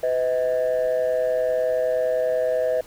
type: tone pair together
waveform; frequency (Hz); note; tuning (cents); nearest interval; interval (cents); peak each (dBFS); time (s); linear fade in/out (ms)
sine; 505 / 635.4; B4 / D#5; +39 / +36; major third; 397; -20; 0.03-2.81; 5
effects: tanh soft clip ceiling -16 dBFS + pink hiss -48 dBFS RMS until 2.86 s